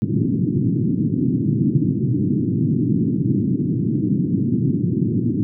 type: band-pass noise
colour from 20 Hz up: pink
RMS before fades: -19 dBFS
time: 0.02-5.43 s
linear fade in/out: 0 ms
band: 110 to 330 Hz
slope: 48 dB/octave
effects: none